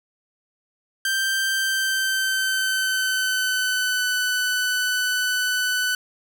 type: tone with pitch glide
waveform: sawtooth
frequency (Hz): 1568 to 1497.2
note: G6 to F#6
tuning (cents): 0 to +20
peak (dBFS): -17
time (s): 1.05-5.95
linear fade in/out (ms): 2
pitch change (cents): -80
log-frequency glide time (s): 1.49-4.15
effects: none